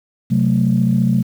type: chord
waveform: sine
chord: F# diminished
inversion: second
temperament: equal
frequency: 130.81 / 185 / 220 Hz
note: C3 / F#3 / A3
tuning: 0 / 0 / 0 cents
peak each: -16 dBFS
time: 0.3-1.23 s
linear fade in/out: 20 ms
effects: tanh soft clip ceiling -4 dBFS + 7-bit